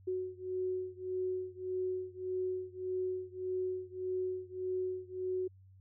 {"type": "beating tone pair", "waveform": "sine", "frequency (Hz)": [369.3, 371], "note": ["F#4", "F#4"], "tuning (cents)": [-3, 5], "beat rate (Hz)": 1.7, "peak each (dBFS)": [-37, -38], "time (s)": [0.07, 5.48], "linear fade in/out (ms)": 10, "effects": ["added 95 Hz sine -56 dBFS peak until 5.8 s"]}